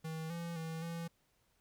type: tone with pitch steps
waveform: square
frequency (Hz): 160.1 / 169.4 / 162 / 167.8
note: D#3 / E3 / E3 / E3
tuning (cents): +50 / +48 / -30 / +31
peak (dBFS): -40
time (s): 0.04-1.08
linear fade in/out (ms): 10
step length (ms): 260
effects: pink hiss -75 dBFS RMS until 1.6 s